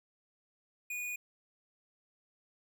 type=tone; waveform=square; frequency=2458 Hz; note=D#7; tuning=22 cents flat; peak=-37 dBFS; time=0.9-1.16 s; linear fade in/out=5 ms; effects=none